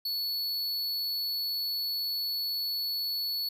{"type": "tone", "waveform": "square", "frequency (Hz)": 4418, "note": "C#8", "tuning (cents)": -7, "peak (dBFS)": -30, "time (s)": [0.05, 3.49], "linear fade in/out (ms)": 5, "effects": []}